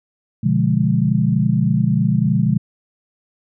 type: chord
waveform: sine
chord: B diminished seventh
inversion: none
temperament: equal with one note detuned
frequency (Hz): 123.47 / 146.83 / 175.83 / 207.7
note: B2 / D3 / F3 / Ab3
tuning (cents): 0 / 0 / +12 / 0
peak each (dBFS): -19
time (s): 0.43-2.58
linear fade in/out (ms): 10
effects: none